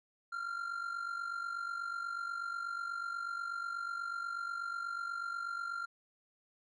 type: tone with amplitude modulation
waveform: triangle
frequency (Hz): 1385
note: F6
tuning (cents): -15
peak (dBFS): -32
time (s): 0.32-5.86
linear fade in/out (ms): 10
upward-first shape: sine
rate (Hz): 48.2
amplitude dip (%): 65
effects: resampled to 22050 Hz